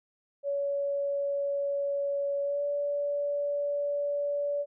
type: tone with pitch glide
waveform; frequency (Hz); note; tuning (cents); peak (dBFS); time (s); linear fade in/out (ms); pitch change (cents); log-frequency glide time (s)
sine; 564 to 575.2; C#5 to D5; +30 to -36; -27; 0.43-4.66; 50; +34; 2.42-2.63
effects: none